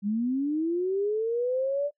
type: linear sweep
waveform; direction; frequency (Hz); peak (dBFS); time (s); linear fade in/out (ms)
sine; up; 196 to 587.3; -24; 0.02-1.91; 50
effects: noise-tail reverb RT60 0.1 s tail -22 dB re dry